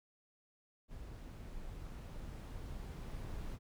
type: noise with level ramp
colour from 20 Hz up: brown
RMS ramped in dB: -49 to -43 dBFS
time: 0.88-3.59 s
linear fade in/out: 50 ms
effects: none